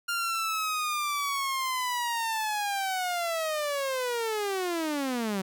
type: linear sweep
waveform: sawtooth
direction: down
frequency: 1405 to 185 Hz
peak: -24 dBFS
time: 0.08-5.42 s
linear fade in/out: 10 ms
effects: none